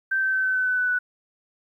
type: tone with pitch steps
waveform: sine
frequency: 1557 / 1546.2 / 1535.6 / 1525 / 1514.4 / 1504 / 1493.6 / 1483.3 Hz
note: G6 / G6 / G6 / G6 / F#6 / F#6 / F#6 / F#6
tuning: -12 / -24 / -36 / -48 / +40 / +28 / +16 / +4 cents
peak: -20 dBFS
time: 0.11-0.99 s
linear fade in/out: 10 ms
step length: 110 ms
effects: 10-bit